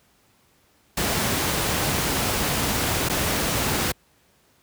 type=noise with dropouts; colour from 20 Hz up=pink; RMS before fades=-23 dBFS; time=0.97-3.92 s; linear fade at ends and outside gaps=5 ms; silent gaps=3.088-3.096 s; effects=pink hiss -61 dBFS RMS until 4.62 s + high-pass 60 Hz 12 dB/octave